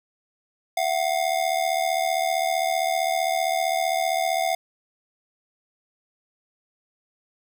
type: ring-modulated tone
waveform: square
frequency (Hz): 710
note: F5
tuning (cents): +28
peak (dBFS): -19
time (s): 0.77-4.55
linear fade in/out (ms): 0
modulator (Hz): 37.7
effects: none